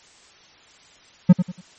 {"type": "tone with echo", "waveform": "triangle", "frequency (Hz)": 180, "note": "F#3", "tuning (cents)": -47, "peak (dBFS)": -3, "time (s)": [1.29, 1.33], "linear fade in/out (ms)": 10, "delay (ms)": 95, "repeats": 3, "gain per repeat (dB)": -11, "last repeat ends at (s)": 1.615, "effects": ["white hiss -51 dBFS RMS until 1.78 s", "MP3 32 kbps"]}